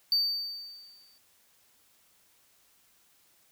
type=tone with exponential decay; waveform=triangle; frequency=4600 Hz; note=D8; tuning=37 cents flat; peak=-20 dBFS; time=0.12-1.18 s; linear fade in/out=1 ms; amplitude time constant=230 ms; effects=white hiss -65 dBFS RMS until 3.51 s